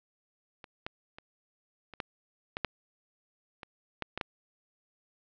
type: clicks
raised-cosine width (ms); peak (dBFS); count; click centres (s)
0.3; -29 / -19 / -29 / -29 / -17 / -17 / -12 / -26 / -16 / -18 / -15; 11; 0.642 / 0.865 / 1.185 / 1.937 / 2.002 / 2.569 / 2.647 / 3.632 / 4.023 / 4.176 / 4.212
effects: low-pass 4000 Hz 12 dB/octave